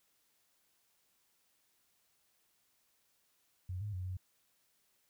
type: tone with pitch steps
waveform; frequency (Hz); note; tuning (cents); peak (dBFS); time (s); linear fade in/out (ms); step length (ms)
sine; 91.4 / 104.1 / 91.6 / 92.4; F#2 / G#2 / F#2 / F#2; -21 / +5 / -17 / -2; -37; 3.69-4.17; 5; 120
effects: white hiss -75 dBFS RMS until 5.09 s